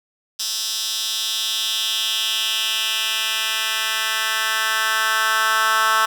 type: tone with high-pass filter sweep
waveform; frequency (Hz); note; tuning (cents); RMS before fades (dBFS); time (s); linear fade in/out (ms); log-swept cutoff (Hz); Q
10% pulse; 220; A3; 0; -21; 0.39-6.06; 10; 4700 to 1300; 2.5
effects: none